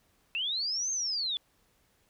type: linear two-way sweep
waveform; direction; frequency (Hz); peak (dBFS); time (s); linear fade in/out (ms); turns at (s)
sine; up then down; 2606 to 6440 to 3402; -29; 0.35-1.37; 0; 0.91
effects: pink hiss -69 dBFS RMS until 2.09 s

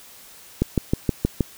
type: click train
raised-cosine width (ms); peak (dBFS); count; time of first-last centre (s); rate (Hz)
3; -5; 6; 0.62-1.407; 6.35
effects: white hiss -46 dBFS RMS until 1.57 s

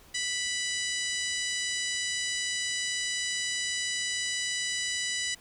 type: harmonic tone with a mistuned harmonic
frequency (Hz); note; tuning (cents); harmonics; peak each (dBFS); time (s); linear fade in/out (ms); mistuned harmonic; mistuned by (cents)
987.8; B5; 0; 2 / 3 / 4 / 5 / 6 / 7 / 8 / 9; -34 / -36 / -37 / -38 / -39 / -39 / -40 / -41; 0.14-5.35; 10; 7; +22
effects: pink hiss -56 dBFS RMS until 5.4 s

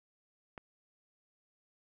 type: click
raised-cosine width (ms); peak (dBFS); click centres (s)
0.5; -29; 0.578
effects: none

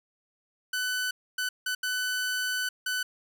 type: tone bursts at uneven times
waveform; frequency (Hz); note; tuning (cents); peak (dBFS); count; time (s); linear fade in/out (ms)
sawtooth; 1500; F#6; +23; -24; 5; 0.73-1.11 / 1.38-1.49 / 1.66-1.75 / 1.83-2.69 / 2.86-3.03; 5
effects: none

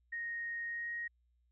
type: tone with pitch glide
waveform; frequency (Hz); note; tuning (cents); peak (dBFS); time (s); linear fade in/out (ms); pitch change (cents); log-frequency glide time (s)
sine; 1864.7 to 1878.8; A#6 to A#6; 0 to +13; -37; 0.12-1.08; 10; +13; 0.65-0.91
effects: added 60 Hz sine -70 dBFS peak until 1.51 s

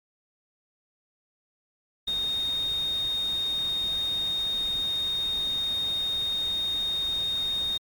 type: tone in noise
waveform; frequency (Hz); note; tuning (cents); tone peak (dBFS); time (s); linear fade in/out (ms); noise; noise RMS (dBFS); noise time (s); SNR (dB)
sine; 3700; A#7; -14; -25; 2.07-7.78; 10; pink; -43; 2.07-7.78; +15
effects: MP3 96 kbps

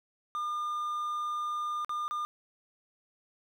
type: tone with dropouts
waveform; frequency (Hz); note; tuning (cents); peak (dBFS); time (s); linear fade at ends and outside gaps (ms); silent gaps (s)
triangle; 1207; D6; +47; -29; 0.35-2.25; 0; 1.847-1.894 / 2.08-2.11
effects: none

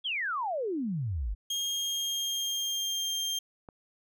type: exponential sweep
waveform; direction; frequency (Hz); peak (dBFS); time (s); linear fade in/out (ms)
sine; down; 3431 to 44.26; -29; 0.04-1.35; 20
type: tone with pitch glide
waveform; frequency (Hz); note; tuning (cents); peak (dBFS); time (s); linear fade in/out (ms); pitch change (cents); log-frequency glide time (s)
30% pulse; 3236 to 3190; G#7 to G7; -46 to +30; -27; 1.5-3.39; 5; -24; 1.67-3.16
type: click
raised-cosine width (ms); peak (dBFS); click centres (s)
1; -32; 3.688
effects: none

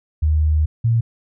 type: tone pair in turn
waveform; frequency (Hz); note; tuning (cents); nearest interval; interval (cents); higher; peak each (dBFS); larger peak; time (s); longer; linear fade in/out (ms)
sine; 77 / 115.37; D#2 / A#2; -17 / -17; perfect fifth; 700; second; -13; neither; 0.22-0.66 / 0.84-1.01; first; 10
effects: none

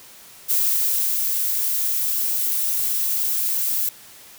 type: noise with ADSR envelope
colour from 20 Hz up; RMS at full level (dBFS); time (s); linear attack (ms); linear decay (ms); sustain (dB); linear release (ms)
violet; -19; 0.48-3.89; 26; 700; -3; 3
effects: white hiss -45 dBFS RMS until 4.38 s

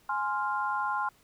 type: chord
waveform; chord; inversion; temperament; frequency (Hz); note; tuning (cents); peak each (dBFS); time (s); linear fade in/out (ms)
sine; F minor; first; equal with one note detuned; 835.4 / 1046.5 / 1396.9; Ab5 / C6 / F6; +10 / 0 / 0; -32 / -31 / -33; 0.09-1.09; 5
effects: pink hiss -63 dBFS RMS until 1.23 s

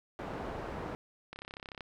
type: low-pass noise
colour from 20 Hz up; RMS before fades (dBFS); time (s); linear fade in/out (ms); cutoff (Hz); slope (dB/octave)
white; -40; 0.19-0.95; 0; 780; 12
type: click train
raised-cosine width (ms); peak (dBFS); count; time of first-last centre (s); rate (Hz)
0.3; -27; 17; 1.33-1.808; 33.5
effects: none

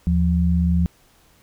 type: tone pair together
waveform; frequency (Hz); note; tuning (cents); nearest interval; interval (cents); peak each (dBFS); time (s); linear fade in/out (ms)
sine; 77.78 / 174.26; D#2 / F3; 0 / -4; octave + major second; 1396; -18; 0.07-0.86; 0
effects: pink hiss -56 dBFS RMS until 1.42 s

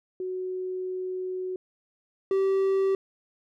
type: tone pair in turn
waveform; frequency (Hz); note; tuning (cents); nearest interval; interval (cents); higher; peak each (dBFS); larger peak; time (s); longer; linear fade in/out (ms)
sine / triangle; 370 / 386.8; F#4 / G4; 0 / -23; minor second; 77; second; -29 / -19; second; 0.2-1.56 / 2.31-2.95; first; 2
effects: none

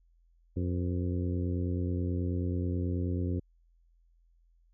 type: harmonic tone with a mistuned harmonic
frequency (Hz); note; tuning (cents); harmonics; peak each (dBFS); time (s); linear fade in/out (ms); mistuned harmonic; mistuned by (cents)
89.3; F2; +39; 1 / 2 / 3 / 4 / 5 / 6; -30 / -37 / -36 / -40 / -45 / -47; 0.56-3.4; 10; 6; -66
effects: added 42 Hz sine -62 dBFS peak until 4.73 s

